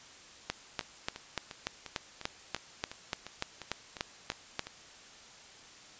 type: two click trains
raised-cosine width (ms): 0.2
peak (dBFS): -14 / -24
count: 15 / 12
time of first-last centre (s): 0.5-4.594 / 0.81-4.67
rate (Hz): 3.42 / 2.85
effects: white hiss -53 dBFS RMS until 5.99 s + resampled to 16000 Hz